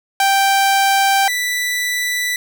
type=tone pair in turn; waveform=sawtooth; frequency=784 / 1975.6 Hz; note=G5 / B6; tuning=0 / 0 cents; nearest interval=octave + major third; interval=1600 cents; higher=second; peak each=-8 / -14 dBFS; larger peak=first; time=0.2-1.28 / 1.28-2.36 s; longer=neither; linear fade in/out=2 ms; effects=none